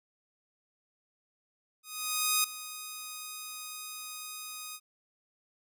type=tone with ADSR envelope; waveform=5% pulse; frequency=1246 Hz; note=D#6; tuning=2 cents sharp; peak=-12 dBFS; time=1.83-4.8 s; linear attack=610 ms; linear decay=4 ms; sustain=-16 dB; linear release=54 ms; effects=none